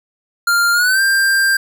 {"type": "tone with pitch glide", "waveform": "square", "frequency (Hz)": [1396.9, 1586.2], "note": ["F6", "G6"], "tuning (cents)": [0, 20], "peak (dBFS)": -12, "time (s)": [0.47, 1.57], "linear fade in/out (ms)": 5, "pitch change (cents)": 220, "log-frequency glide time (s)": [0.73, 1.01], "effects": []}